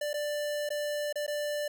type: tone with dropouts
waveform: square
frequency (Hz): 590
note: D5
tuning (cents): +8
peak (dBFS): -31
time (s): 0.01-1.68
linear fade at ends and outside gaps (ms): 5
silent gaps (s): 0.132-0.14 / 0.691-0.703 / 1.127-1.156 / 1.266-1.278
effects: none